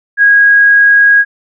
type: tone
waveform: sine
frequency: 1645 Hz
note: G#6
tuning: 17 cents flat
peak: -3 dBFS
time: 0.17-1.25 s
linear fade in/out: 50 ms
effects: none